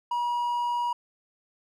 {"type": "tone", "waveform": "triangle", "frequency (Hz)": 961, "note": "B5", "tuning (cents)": -48, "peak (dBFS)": -23, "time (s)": [0.11, 0.93], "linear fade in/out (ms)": 5, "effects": []}